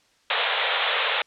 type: band-pass noise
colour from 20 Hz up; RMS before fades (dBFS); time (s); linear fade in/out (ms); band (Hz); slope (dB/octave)
white; -24; 0.3-1.22; 2; 440 to 3800; 96
effects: white hiss -62 dBFS RMS until 1.26 s + low-pass 6000 Hz 12 dB/octave